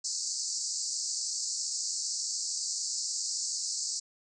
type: band-pass noise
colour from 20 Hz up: white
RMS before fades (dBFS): -34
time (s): 0.04-4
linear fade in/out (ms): 10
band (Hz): 4400 to 8000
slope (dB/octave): 96
effects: none